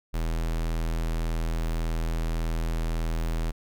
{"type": "tone", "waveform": "square", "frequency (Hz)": 40.88, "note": "E1", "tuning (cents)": -14, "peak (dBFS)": -26, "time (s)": [0.13, 3.52], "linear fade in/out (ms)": 20, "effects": []}